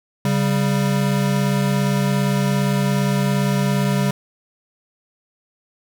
square tone pair together, 138.59 / 196 Hz, C#3 / G3, 0 / 0 cents, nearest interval tritone, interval 600 cents, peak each -20 dBFS, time 0.25-4.11 s, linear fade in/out 2 ms, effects none

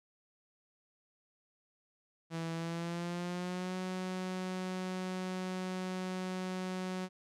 sawtooth tone with pitch glide, 164.81 to 184.99 Hz, E3 to F#3, 0 to 0 cents, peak -32 dBFS, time 2.3-7.09 s, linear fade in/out 50 ms, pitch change +200 cents, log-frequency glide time 2.54-3.76 s, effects low-pass 8000 Hz 12 dB/octave

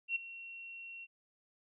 sine tone with ADSR envelope, 2730 Hz, F7, 40 cents flat, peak -29 dBFS, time 0.08-1.07 s, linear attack 76 ms, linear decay 12 ms, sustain -16 dB, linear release 37 ms, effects none

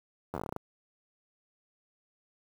slowing click train, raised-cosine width 1 ms, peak -21 dBFS, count 11, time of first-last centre 0.34-0.563 s, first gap 11 ms, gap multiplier 1.15, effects high-pass 60 Hz 12 dB/octave + 8-bit

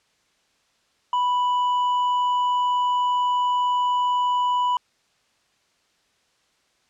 sine tone with hard clipping, 987.8 Hz, B5, in tune, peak -20 dBFS, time 1.13-4.77 s, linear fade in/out 2 ms, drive 4 dB, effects white hiss -65 dBFS RMS until 6.89 s + low-pass 6000 Hz 12 dB/octave

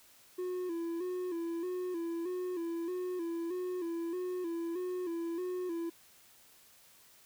triangle tone with vibrato, 349.2 Hz, F4, in tune, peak -32 dBFS, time 0.38-5.9 s, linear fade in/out 10 ms, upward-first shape square, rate 1.6 Hz, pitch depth 69 cents each way, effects white hiss -61 dBFS RMS until 7.25 s

